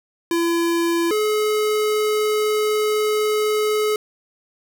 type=tone pair in turn; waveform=square; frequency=338.1 / 426 Hz; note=E4 / G#4; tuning=+44 / +44 cents; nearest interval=major third; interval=400 cents; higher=second; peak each=-18 dBFS; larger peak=neither; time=0.31-1.11 / 1.11-3.96 s; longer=second; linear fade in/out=2 ms; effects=none